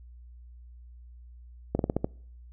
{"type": "slowing click train", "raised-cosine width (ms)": 2, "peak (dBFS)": -12, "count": 6, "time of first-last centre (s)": [1.75, 2.045], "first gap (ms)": 42, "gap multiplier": 1.17, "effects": ["noise-tail reverb RT60 0.6 s tail -26 dB re dry", "added 60 Hz sine -46 dBFS peak until 2.52 s"]}